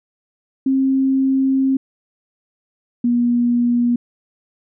sine tone pair in turn, 267 / 240.4 Hz, C4 / B3, +35 / -46 cents, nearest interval major second, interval 181 cents, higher first, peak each -13 dBFS, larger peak neither, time 0.66-1.77 / 3.04-3.96 s, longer first, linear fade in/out 5 ms, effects none

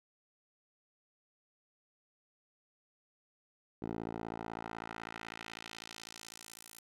10% pulse tone with band-pass filter sweep, 56 Hz, A1, 31 cents sharp, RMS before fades -45 dBFS, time 3.82-6.8 s, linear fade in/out 5 ms, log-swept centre 370 to 12000 Hz, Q 1, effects none

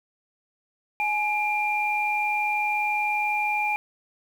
sine tone pair together, 840.2 / 2386 Hz, G#5 / D7, +20 / +27 cents, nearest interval octave + tritone, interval 1807 cents, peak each -25 dBFS, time 1-3.76 s, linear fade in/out 0 ms, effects 8-bit

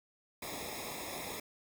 pink noise with comb filter, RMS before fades -42 dBFS, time 0.42-1.4 s, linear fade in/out 5 ms, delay 0.67 ms, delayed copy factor -0.9, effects none

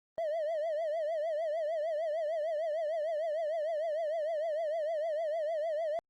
triangle tone with vibrato, 630 Hz, D#5, 21 cents sharp, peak -28 dBFS, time 0.18-5.99 s, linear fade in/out 0 ms, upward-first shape triangle, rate 6.6 Hz, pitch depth 150 cents each way, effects tanh soft clip ceiling -25 dBFS + Opus 32 kbps

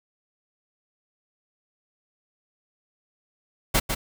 pink noise with echo, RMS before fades -20 dBFS, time 3.74-3.8 s, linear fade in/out 10 ms, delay 150 ms, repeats 1, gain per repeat -6 dB, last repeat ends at 3.95 s, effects none

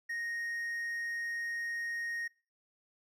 triangle tone, 1864.7 Hz, A#6, in tune, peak -33 dBFS, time 0.09-2.28 s, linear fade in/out 10 ms, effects noise-tail reverb RT60 0.4 s tail -23 dB re dry

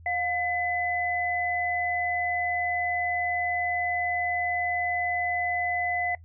sine tone pair together, 710 / 2010 Hz, F5 / B6, +28 / +30 cents, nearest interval octave + tritone, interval 1802 cents, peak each -28 dBFS, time 0.06-6.15 s, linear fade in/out 2 ms, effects noise-tail reverb RT60 0.1 s tail -20 dB re dry + added 83 Hz sine -46 dBFS peak until 6.24 s

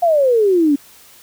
sine exponential sweep, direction down, 716 to 274.8 Hz, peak -10 dBFS, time 0.02-0.76 s, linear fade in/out 10 ms, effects white hiss -45 dBFS RMS until 1.22 s

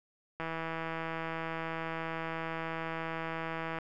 click train, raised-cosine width 0.5 ms, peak -22 dBFS, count 553, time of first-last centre 0.4-3.787 s, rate 163 Hz, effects none

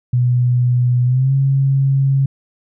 sine tone with pitch glide, 123.47 to 136.21 Hz, B2 to C#3, 0 to -30 cents, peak -11 dBFS, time 0.13-2.26 s, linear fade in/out 5 ms, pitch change +170 cents, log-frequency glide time 1.05-1.33 s, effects none

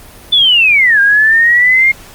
sine linear two-way sweep, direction down then up, 3520 to 1598 to 2141 Hz, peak -5 dBFS, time 0.32-1.92 s, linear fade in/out 10 ms, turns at 1 s, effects pink hiss -36 dBFS RMS until 2.14 s + Opus 32 kbps

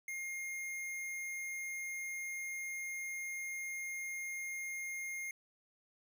square tone, 2129 Hz, C7, 30 cents sharp, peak -40 dBFS, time 0.08-5.31 s, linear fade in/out 2 ms, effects none

